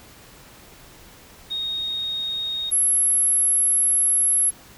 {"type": "tone pair in turn", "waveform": "sine", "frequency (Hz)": [3729, 11174], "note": ["A#7", "F9"], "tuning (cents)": [0, 0], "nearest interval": "octave + perfect fifth", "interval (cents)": 1900, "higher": "second", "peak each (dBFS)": [-24, -16], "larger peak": "second", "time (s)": [[1.5, 2.71], [2.71, 4.51]], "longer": "second", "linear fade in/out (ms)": 20, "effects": ["pink hiss -47 dBFS RMS until 4.77 s"]}